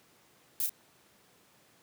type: noise with echo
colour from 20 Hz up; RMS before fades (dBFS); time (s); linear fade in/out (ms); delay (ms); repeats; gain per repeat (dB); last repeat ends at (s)
violet; -31; 0.6-0.66; 0; 34; 1; -4; 0.694
effects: pink hiss -63 dBFS RMS until 1.82 s + high-pass 150 Hz 12 dB/octave